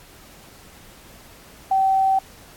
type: tone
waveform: sine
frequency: 770 Hz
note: G5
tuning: 31 cents flat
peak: -15 dBFS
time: 1.71-2.19 s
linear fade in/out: 5 ms
effects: pink hiss -47 dBFS RMS until 2.56 s + AAC 64 kbps